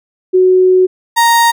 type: tone pair in turn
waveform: sine / 35% pulse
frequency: 370 / 932.3 Hz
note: F#4 / A#5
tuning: 0 / 0 cents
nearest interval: octave + major third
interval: 1600 cents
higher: second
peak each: -5 dBFS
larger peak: neither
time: 0.33-0.87 / 1.16-1.52 s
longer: first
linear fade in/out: 20 ms
effects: none